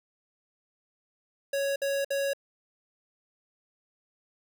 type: tone bursts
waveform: square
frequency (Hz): 555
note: C#5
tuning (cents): +2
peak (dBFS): -27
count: 3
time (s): 1.53-2.334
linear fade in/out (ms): 5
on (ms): 230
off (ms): 57
effects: none